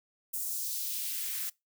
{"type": "noise with high-pass filter sweep", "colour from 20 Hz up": "blue", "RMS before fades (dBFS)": -35, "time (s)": [0.33, 1.5], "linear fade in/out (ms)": 10, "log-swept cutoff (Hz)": [8500, 1300], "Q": 1.2, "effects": ["noise-tail reverb RT60 0.2 s tail -23 dB re dry"]}